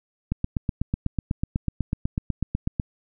click train, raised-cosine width 5 ms, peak -11 dBFS, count 21, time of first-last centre 0.32-2.798 s, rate 8.07 Hz, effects none

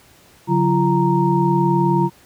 sine tone cluster, 142.5 / 181.9 / 342.1 / 931 Hz, C#3 / F#3 / F4 / A#5, +48 / -29 / -36 / -2 cents, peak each -19 dBFS, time 0.47-2.1 s, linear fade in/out 50 ms, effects pink hiss -50 dBFS RMS until 2.25 s + high-pass 60 Hz 12 dB/octave

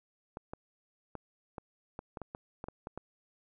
clicks, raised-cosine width 1 ms, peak -26 dBFS, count 12, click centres 0.371 / 0.535 / 1.153 / 1.582 / 1.991 / 2.172 / 2.217 / 2.349 / 2.641 / 2.685 / 2.871 / 2.976 s, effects none

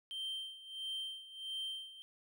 triangle tone with tremolo, 3136 Hz, G7, in tune, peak -36 dBFS, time 0.11-2.02 s, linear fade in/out 0 ms, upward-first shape sine, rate 1.5 Hz, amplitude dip 80%, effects none

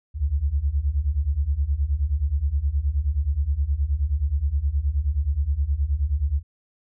sine beating tone pair, 66 / 75.5 Hz, C2 / D2, +16 / +48 cents, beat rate 9.5 Hz, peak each -24 / -22 dBFS, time 0.14-6.43 s, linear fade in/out 50 ms, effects none

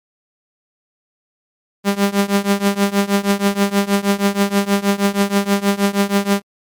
sawtooth tone with tremolo, 200 Hz, G3, 35 cents sharp, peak -6 dBFS, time 1.84-6.42 s, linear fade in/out 50 ms, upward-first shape triangle, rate 6.3 Hz, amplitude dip 95%, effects MP3 96 kbps

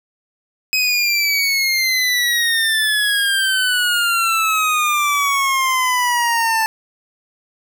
25% pulse exponential sweep, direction down, 2539 to 880 Hz, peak -11 dBFS, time 0.73-6.66 s, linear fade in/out 0 ms, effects none

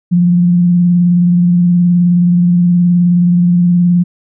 sine tone with vibrato, 175.6 Hz, F3, 10 cents sharp, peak -6 dBFS, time 0.11-4.04 s, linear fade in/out 20 ms, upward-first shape square, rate 19 Hz, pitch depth 22 cents each way, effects none

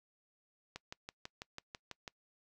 click train, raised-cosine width 0.2 ms, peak -26 dBFS, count 9, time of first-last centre 0.76-2.078 s, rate 6.07 Hz, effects noise-tail reverb RT60 0.1 s tail -24 dB re dry

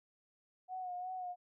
sine tone with vibrato, 731 Hz, F#5, 21 cents flat, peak -39 dBFS, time 0.68-1.36 s, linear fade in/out 50 ms, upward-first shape sine, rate 2.8 Hz, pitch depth 38 cents each way, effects none

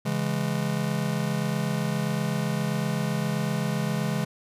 square chord, C# minor, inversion none, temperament just, 138.59 / 166.31 / 207.9 Hz, C#3 / E3 / G#3, 0 / +16 / +2 cents, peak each -30 dBFS, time 0.05-4.25 s, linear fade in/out 10 ms, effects resampled to 32000 Hz

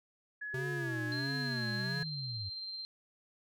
sine tone with pitch glide, 1692 to 1670.6 Hz, G#6 to G#6, +32 to +10 cents, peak -38 dBFS, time 0.41-2.04 s, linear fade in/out 10 ms, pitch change -22 cents, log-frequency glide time 0.54-1.14 s
sine linear sweep, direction down, 387.2 to 92.5 Hz, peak -39 dBFS, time 0.53-2.5 s, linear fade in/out 20 ms
square tone with vibrato, 129.9 Hz, C3, 12 cents flat, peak -38 dBFS, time 0.54-2.03 s, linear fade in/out 2 ms, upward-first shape sine, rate 1.5 Hz, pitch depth 160 cents each way
sine tone with tremolo, 4148 Hz, C8, 16 cents flat, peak -38 dBFS, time 1.12-2.85 s, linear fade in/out 0 ms, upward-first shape triangle, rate 18 Hz, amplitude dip 30%
effects none

